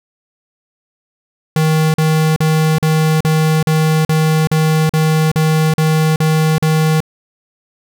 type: tone bursts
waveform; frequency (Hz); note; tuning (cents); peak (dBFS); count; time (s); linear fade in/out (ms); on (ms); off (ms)
square; 157.2; D#3; +18; -11; 13; 1.56-7.004; 2; 380; 42
effects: none